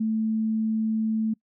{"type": "tone", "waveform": "sine", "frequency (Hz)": 220, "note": "A3", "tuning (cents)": 0, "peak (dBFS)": -22, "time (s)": [0, 1.34], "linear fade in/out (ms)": 10, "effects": ["noise-tail reverb RT60 0.1 s tail -25 dB re dry"]}